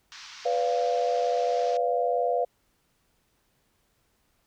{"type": "band-pass noise", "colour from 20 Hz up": "white", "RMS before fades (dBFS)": -45, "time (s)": [0.12, 1.77], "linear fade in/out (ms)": 0, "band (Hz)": [920, 6000], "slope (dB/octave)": 48}
{"type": "chord", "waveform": "sine", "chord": "B diminished", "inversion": "none", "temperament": "equal with one note detuned", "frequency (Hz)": [493.9, 574.2, 698.5], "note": ["B4", "D5", "F5"], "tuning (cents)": [0, -39, 0], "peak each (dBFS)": [-26, -30, -26], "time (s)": [0.45, 2.45], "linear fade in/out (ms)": 10}
{"effects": ["pink hiss -70 dBFS RMS until 4.46 s"]}